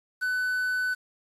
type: tone with quantisation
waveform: triangle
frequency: 1500 Hz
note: F#6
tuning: 23 cents sharp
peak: -23 dBFS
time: 0.21-0.95 s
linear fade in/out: 20 ms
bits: 8
effects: resampled to 32000 Hz